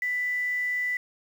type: tone with quantisation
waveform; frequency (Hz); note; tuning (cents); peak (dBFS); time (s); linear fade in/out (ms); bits
sine; 1984; B6; +7; -25; 0.02-0.97; 2; 8
effects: none